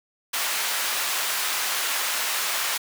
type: high-pass noise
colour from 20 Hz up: pink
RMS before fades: -26 dBFS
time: 0.33-2.78 s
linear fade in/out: 10 ms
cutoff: 1100 Hz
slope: 12 dB/octave
effects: none